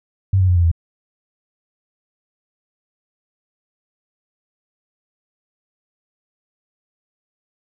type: tone with pitch steps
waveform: sine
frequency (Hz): 96.3 / 92.86 / 89.54 / 86.34 / 83.25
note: G2 / F#2 / F2 / F2 / E2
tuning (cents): -30 / +7 / +44 / -19 / +18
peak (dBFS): -11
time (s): 0.33-0.715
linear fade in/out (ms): 5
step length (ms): 77
effects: none